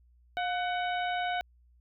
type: harmonic tone with a mistuned harmonic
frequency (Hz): 748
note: F#5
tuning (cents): +19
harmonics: 1 / 2 / 3 / 4 / 5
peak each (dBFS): -30 / -36 / -40 / -42 / -44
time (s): 0.37-1.41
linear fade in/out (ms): 0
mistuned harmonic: 1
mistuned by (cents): -82
effects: added 60 Hz sine -59 dBFS peak until 1.8 s